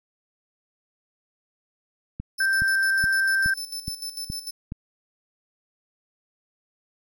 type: click train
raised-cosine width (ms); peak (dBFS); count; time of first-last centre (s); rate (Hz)
5; -19; 7; 2.2-4.721; 2.38
type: tone with tremolo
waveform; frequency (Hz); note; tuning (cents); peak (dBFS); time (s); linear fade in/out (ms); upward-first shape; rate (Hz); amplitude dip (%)
sawtooth; 5274; E8; 0; -27; 2.38-4.51; 10; square; 6.7; 70
type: tone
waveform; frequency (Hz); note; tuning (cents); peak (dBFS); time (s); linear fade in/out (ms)
sine; 1568; G6; 0; -19; 2.4-3.54; 5
effects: none